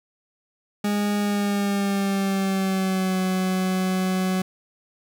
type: tone with pitch glide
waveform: 40% pulse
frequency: 205.7 to 186.46 Hz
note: G#3 to F#3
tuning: -16 to +14 cents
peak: -20 dBFS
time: 0.84-4.42 s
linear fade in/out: 5 ms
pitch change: -170 cents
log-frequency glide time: 1.19-3.19 s
effects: 10-bit

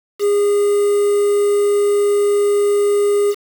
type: tone with quantisation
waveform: triangle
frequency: 408.7 Hz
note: G#4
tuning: 28 cents flat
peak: -10 dBFS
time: 0.19-3.35 s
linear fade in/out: 50 ms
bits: 5
effects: none

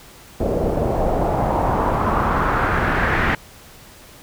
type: noise with low-pass filter sweep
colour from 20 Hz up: pink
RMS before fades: -19 dBFS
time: 0.4-3.35 s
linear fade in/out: 2 ms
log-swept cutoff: 510 to 1900 Hz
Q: 2.6
effects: pink hiss -44 dBFS RMS until 4.22 s

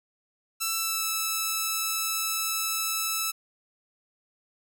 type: tone with pitch glide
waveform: 5% pulse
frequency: 1329 to 1312.2 Hz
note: E6 to E6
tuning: +14 to -8 cents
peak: -15 dBFS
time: 0.6-3.32 s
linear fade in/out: 20 ms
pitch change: -22 cents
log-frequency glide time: 0.76-1.05 s
effects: none

